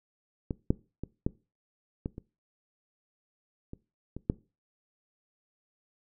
clicks, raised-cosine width 3 ms, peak -18 / -10 / -22 / -14 / -19 / -27 / -27 / -25 / -11 dBFS, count 9, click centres 0.508 / 0.705 / 1.036 / 1.265 / 2.059 / 2.181 / 3.734 / 4.166 / 4.299 s, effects noise-tail reverb RT60 0.3 s tail -21 dB re dry

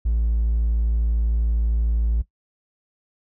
triangle tone, 56.4 Hz, A1, 44 cents sharp, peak -15 dBFS, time 0.05-2.22 s, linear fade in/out 10 ms, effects noise-tail reverb RT60 0.1 s tail -17 dB re dry + tanh soft clip ceiling -12 dBFS

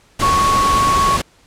sine tone in noise, 1108.7 Hz, C#6, in tune, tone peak -12 dBFS, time 0.22-1.17 s, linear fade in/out 10 ms, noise pink, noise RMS -20 dBFS, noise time 0.19-1.22 s, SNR +5 dB, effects pink hiss -52 dBFS RMS until 1.46 s + low-pass 9000 Hz 12 dB/octave

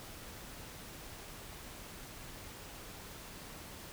silence, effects pink hiss -49 dBFS RMS until 3.92 s

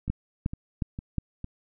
two click trains, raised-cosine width 5 ms, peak -22 / -14 dBFS, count 4 / 4, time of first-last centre 0.08-1.444 / 0.1-1.183 s, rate 2.2 / 2.77 Hz, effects none

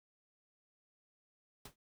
pink noise with exponential decay, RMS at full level -44 dBFS, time 1.65-1.76 s, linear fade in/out 5 ms, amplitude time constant 22 ms, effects none

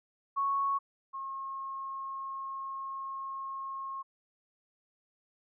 sine tone pair in turn, 1106 / 1080.7 Hz, C#6 / C#6, -4 / -44 cents, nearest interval unison, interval 40 cents, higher first, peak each -27 / -36 dBFS, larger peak first, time 0.36-0.79 / 1.13-4.03 s, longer second, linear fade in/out 20 ms, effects none

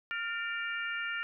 harmonic tone with a mistuned harmonic, 467.3 Hz, A#4, 4 cents sharp, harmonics 3 / 4 / 5 / 6, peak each -36 / -38 / -40 / -42 dBFS, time 0.11-1.23 s, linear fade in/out 0 ms, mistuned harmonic 4, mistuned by -61 cents, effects none

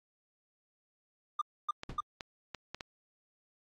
triangle tone bursts, 1200 Hz, D6, 37 cents sharp, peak -27 dBFS, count 3, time 1.39-2.005 s, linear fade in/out 5 ms, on 25 ms, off 270 ms
clicks, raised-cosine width 0.2 ms, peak -22 dBFS, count 5, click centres 1.834 / 2.208 / 2.547 / 2.746 / 2.808 s
brown noise with exponential decay, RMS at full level -32 dBFS, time 1.89-2.02 s, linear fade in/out 5 ms, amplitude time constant 28 ms
effects low-pass 6000 Hz 12 dB/octave + AAC 64 kbps

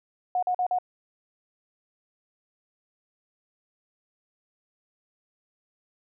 sine tone bursts, 727 Hz, F#5, 31 cents flat, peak -22 dBFS, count 4, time 0.35-0.786 s, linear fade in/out 2 ms, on 76 ms, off 44 ms, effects none

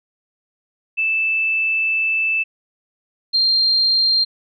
sine tone pair in turn, 2637 / 4186 Hz, E7 / C8, 0 / 0 cents, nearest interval minor sixth, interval 800 cents, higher second, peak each -16 / -13 dBFS, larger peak second, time 0.97-2.44 / 3.33-4.25 s, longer first, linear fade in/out 20 ms, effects none

